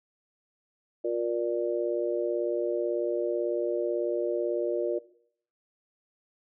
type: harmonic tone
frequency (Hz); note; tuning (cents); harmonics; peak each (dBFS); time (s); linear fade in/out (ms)
118.1; A#2; +23; 3 / 4 / 5; -29 / -31 / -31; 1.04-4.99; 10
effects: noise-tail reverb RT60 0.6 s tail -18 dB re dry